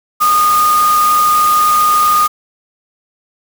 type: tone in noise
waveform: sine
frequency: 1227 Hz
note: D#6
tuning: 25 cents flat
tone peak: -8 dBFS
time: 0.2-2.28 s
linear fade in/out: 20 ms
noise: white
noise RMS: -21 dBFS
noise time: 0.2-2.28 s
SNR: +10 dB
effects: none